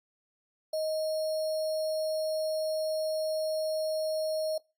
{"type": "tone with sample-and-hold", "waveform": "sine", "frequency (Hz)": 627, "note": "D#5", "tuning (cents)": 13, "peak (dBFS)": -28, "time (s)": [0.73, 4.58], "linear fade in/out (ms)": 5, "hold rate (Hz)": 4900, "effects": ["noise-tail reverb RT60 0.3 s tail -26 dB re dry", "AAC 64 kbps"]}